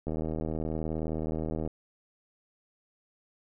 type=click train; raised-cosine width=2 ms; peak=-20 dBFS; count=128; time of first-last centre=0.07-1.676 s; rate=79.1 Hz; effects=none